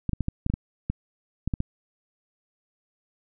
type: clicks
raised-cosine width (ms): 5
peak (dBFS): -13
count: 11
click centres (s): 0.093 / 0.133 / 0.207 / 0.284 / 0.464 / 0.5 / 0.539 / 0.9 / 1.476 / 1.538 / 1.604
effects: none